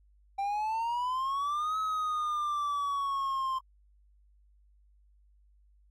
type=exponential two-way sweep; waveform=triangle; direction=up then down; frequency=784 to 1287 to 1045 Hz; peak=-27 dBFS; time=0.38-3.59 s; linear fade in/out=10 ms; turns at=1.78 s; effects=added 50 Hz sine -60 dBFS peak until 5.9 s + AAC 48 kbps